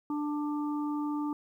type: harmonic tone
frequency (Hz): 295.7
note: D4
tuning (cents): +12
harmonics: 1 / 3 / 4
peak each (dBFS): -30 / -40 / -42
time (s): 0.1-1.33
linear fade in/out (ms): 2
effects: 11-bit